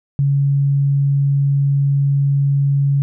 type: tone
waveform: sine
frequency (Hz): 140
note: C#3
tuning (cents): +18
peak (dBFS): -12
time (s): 0.19-3.02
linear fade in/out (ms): 0
effects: none